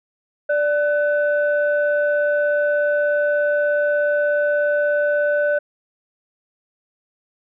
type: tone pair together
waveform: sine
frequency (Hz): 587.3 / 1504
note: D5 / F#6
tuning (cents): 0 / +28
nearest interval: octave + major third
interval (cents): 1628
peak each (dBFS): -16 / -22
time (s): 0.49-5.59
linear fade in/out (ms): 10
effects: tanh soft clip ceiling -8 dBFS